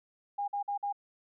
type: tone bursts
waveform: sine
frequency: 811 Hz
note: G#5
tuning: 41 cents flat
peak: -30 dBFS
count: 4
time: 0.38-0.927 s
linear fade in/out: 10 ms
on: 100 ms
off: 49 ms
effects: none